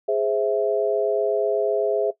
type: chord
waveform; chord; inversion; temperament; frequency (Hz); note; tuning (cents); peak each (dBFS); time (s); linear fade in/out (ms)
sine; Ab augmented; none; equal; 415.3 / 523.3 / 659.3; Ab4 / C5 / E5; 0 / 0 / 0; -22 / -26 / -22; 0.08-2.11; 10
effects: noise-tail reverb RT60 0.1 s tail -17 dB re dry

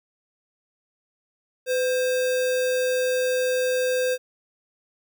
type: tone with sample-and-hold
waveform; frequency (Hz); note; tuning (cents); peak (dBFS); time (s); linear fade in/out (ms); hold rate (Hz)
sine; 506; B4; +42; -20; 1.66-4.18; 50; 2100
effects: none

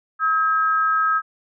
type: tone pair together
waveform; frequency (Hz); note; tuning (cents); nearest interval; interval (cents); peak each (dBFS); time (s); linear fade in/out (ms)
sine; 1283 / 1609.9; E6 / G6; -47 / +46; major third; 393; -17 / -23; 0.19-1.22; 50
effects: none

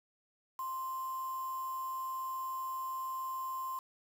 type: tone with quantisation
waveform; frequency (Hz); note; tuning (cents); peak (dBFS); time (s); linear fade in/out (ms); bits
sine; 1046.5; C6; 0; -36; 0.59-3.79; 2; 8
effects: none

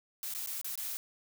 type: noise with dropouts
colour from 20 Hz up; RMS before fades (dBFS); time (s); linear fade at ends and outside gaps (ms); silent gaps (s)
blue; -38; 0.23-0.97; 0; 0.338-0.349 / 0.461-0.473 / 0.614-0.645 / 0.755-0.776
effects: none

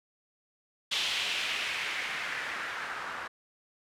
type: noise with low-pass filter sweep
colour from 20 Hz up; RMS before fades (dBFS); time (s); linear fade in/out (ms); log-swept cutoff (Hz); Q
blue; -34; 0.91-3.28; 10; 3400 to 1300; 2.2
effects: none

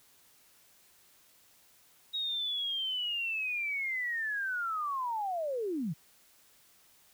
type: linear sweep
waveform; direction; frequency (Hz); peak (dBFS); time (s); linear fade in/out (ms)
sine; down; 3800 to 136.5; -31; 2.13-5.94; 20
effects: white hiss -63 dBFS RMS until 7.13 s

